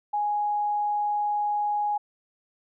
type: tone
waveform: sine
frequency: 830.6 Hz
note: G#5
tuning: in tune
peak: -23 dBFS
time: 0.13-1.98 s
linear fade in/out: 10 ms
effects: none